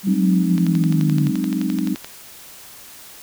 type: linear sweep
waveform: sine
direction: down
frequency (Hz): 196 to 145.6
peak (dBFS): -16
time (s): 0.03-1.32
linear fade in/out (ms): 50
type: chord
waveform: sine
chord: Ab dominant seventh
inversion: third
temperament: equal with one note detuned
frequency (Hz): 185 / 207.7 / 261.6 / 306.3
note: Gb3 / Ab3 / C4 / Eb4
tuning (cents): 0 / 0 / 0 / -27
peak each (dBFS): -24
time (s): 0.07-1.95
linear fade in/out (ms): 5
type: click train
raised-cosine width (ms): 0.2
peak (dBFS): -14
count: 18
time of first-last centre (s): 0.58-2.046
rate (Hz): 11.6
effects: white hiss -41 dBFS RMS until 3.22 s